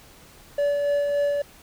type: tone with tremolo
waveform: triangle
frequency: 575 Hz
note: D5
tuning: 37 cents flat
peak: -17 dBFS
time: 0.58-1.42 s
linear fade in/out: 5 ms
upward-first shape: sine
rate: 3.5 Hz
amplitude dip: 30%
effects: pink hiss -50 dBFS RMS until 1.62 s